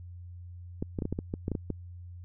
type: clicks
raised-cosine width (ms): 3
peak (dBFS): -18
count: 11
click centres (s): 0.825 / 0.988 / 1.022 / 1.054 / 1.126 / 1.189 / 1.339 / 1.481 / 1.517 / 1.552 / 1.703
effects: added 88 Hz sine -42 dBFS peak until 2.24 s